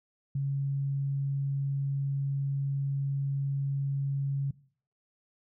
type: tone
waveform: sine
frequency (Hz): 138.59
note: C#3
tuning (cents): 0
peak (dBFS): -27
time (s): 0.35-4.51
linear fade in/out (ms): 5
effects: noise-tail reverb RT60 0.5 s tail -20 dB re dry